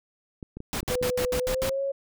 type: clicks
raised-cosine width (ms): 3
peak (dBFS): -24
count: 8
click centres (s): 0.428 / 0.57 / 0.604 / 0.77 / 0.83 / 0.903 / 1.015 / 1.053
type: noise bursts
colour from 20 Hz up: pink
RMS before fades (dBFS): -30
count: 7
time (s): 0.73-1.694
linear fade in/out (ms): 0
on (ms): 76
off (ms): 72
type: tone with pitch glide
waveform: sine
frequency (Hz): 498.9 to 550.4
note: B4 to C#5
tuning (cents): +17 to -12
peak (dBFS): -25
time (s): 0.9-1.92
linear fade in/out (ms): 10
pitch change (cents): +171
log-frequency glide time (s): 1.39-1.81
effects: none